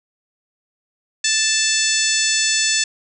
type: harmonic tone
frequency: 880 Hz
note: A5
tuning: in tune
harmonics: 2 / 3 / 4 / 5 / 6 / 7 / 8 / 9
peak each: -24 / -24 / -24 / -24 / -24 / -24 / -24 / -24 dBFS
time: 1.24-2.84 s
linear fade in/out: 5 ms
effects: none